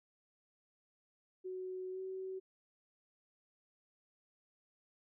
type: tone with pitch glide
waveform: sine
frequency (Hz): 371.2 to 377.9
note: F#4 to F#4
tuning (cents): +6 to +37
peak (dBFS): -40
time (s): 1.44-2.4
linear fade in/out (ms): 20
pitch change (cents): +31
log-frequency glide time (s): 1.91-2
effects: none